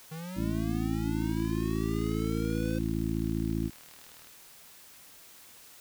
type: linear sweep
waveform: square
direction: up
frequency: 155.56 to 513 Hz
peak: -38 dBFS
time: 0.11-2.79 s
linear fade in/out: 10 ms
type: harmonic tone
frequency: 55 Hz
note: A1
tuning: in tune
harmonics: 1 / 2 / 3 / 4 / 5 / 6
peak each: -35 / -35 / -35 / -35 / -35 / -35 dBFS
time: 0.35-3.71 s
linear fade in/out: 50 ms
type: click train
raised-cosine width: 0.2 ms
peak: -35 dBFS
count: 120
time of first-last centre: 1.22-4.271 s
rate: 39 Hz
effects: white hiss -53 dBFS RMS until 5.8 s